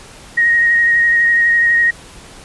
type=tone with vibrato; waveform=sine; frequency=1875 Hz; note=A#6; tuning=10 cents sharp; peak=-9 dBFS; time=0.37-1.91 s; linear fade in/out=10 ms; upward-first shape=sine; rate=12 Hz; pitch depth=16 cents each way; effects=pink hiss -38 dBFS RMS until 2.44 s + resampled to 24000 Hz